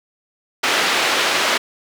white band-pass noise, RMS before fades -18 dBFS, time 0.63-1.58 s, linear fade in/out 10 ms, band 330 to 3300 Hz, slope 12 dB/octave, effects none

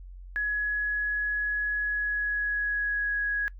sine tone with pitch glide, 1683 to 1664.6 Hz, G#6 to G#6, +23 to +4 cents, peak -25 dBFS, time 0.36-3.48 s, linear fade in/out 0 ms, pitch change -19 cents, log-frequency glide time 1.82-3.18 s, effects noise-tail reverb RT60 0.1 s tail -21 dB re dry + added 45 Hz sine -41 dBFS peak until 3.59 s

